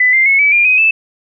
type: tone with pitch steps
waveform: sine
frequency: 2000 / 2093 / 2191 / 2293 / 2400 / 2513 / 2630 Hz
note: B6 / C7 / C#7 / D7 / D7 / D#7 / E7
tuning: +21 / 0 / -21 / -42 / +37 / +17 / -5 cents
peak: -7 dBFS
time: 0-0.91 s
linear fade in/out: 5 ms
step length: 130 ms
effects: none